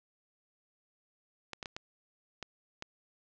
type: clicks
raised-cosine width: 0.2 ms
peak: -22 dBFS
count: 6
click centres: 1.533 / 1.628 / 1.658 / 1.765 / 2.427 / 2.824 s
effects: low-pass 7000 Hz 12 dB/octave